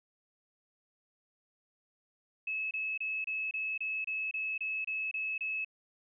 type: tone bursts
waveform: sine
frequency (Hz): 2590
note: E7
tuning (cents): -31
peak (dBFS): -32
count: 12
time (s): 2.47-5.647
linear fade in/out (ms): 5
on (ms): 240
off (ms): 27
effects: none